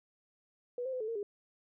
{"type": "tone with pitch steps", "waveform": "sine", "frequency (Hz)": [489.3, 524, 508, 434.3, 459.1, 408.8], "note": ["B4", "C5", "B4", "A4", "A#4", "G#4"], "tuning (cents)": [-16, 2, 49, -23, -26, -27], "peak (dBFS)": -34, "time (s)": [0.78, 1.23], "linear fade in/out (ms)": 2, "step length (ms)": 75, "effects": []}